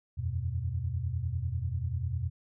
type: chord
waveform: sine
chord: E suspended second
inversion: none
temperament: equal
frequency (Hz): 82.41 / 92.5 / 123.47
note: E2 / F#2 / B2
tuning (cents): 0 / 0 / 0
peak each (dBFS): -34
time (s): 0.17-2.3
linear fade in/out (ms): 20
effects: none